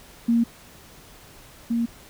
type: tone pair in turn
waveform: sine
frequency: 233.1 / 233.1 Hz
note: A#3 / A#3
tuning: 0 / 0 cents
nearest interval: unison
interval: 0 cents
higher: neither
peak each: -16 / -20 dBFS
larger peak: first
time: 0.28-0.44 / 1.7-1.86 s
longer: neither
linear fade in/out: 10 ms
effects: pink hiss -48 dBFS RMS until 2.09 s